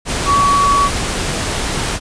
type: tone in noise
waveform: sine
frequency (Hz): 1131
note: C#6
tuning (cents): +34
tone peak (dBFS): -10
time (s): 0.25-0.9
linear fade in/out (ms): 50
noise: pink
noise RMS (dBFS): -19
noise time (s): 0.05-2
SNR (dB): +6
effects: resampled to 22050 Hz